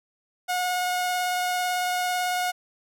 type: tone with vibrato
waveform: sawtooth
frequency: 724 Hz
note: F#5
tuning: 38 cents flat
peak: -20 dBFS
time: 0.48-2.52 s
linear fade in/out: 20 ms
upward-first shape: sine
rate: 18 Hz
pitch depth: 9 cents each way
effects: none